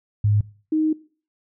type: tone pair in turn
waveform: sine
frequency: 104.2 / 312.2 Hz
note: G#2 / D#4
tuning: +6 / +6 cents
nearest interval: octave + perfect fifth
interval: 1900 cents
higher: second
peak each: -15 / -17 dBFS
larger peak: first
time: 0.24-0.41 / 0.72-0.93 s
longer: second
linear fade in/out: 5 ms
effects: noise-tail reverb RT60 0.4 s tail -20 dB re dry